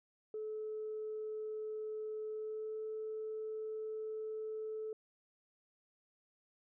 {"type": "tone with pitch glide", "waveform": "sine", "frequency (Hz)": [431.7, 435.5], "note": ["A4", "A4"], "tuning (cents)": [-33, -18], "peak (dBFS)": -38, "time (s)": [0.34, 4.93], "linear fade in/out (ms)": 2, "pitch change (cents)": 15, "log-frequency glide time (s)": [2.29, 2.8], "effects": ["tanh soft clip ceiling -34 dBFS"]}